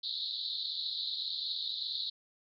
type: band-pass noise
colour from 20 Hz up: pink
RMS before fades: -37 dBFS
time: 0.03-2.1 s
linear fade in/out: 5 ms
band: 3700 to 4300 Hz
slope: 96 dB/octave
effects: none